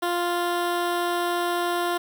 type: tone with notch filter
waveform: 15% pulse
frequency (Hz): 349.2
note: F4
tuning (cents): 0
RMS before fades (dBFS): -25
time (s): 0.02-1.98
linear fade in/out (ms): 10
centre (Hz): 6600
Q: 1.6
effects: 8-bit